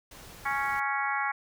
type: noise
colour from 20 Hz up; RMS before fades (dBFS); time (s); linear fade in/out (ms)
pink; -48; 0.11-0.8; 5
type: harmonic tone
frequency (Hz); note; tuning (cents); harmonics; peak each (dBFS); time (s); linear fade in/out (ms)
277.2; C#4; 0; 3 / 4 / 5 / 6 / 7 / 8; -32 / -33 / -34 / -35 / -35 / -36; 0.45-1.32; 10
effects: none